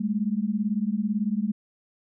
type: beating tone pair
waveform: sine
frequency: 200.9 / 218.9 Hz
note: G3 / A3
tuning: +43 / -9 cents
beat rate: 18 Hz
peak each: -26 dBFS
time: 0-1.52 s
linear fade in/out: 10 ms
effects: none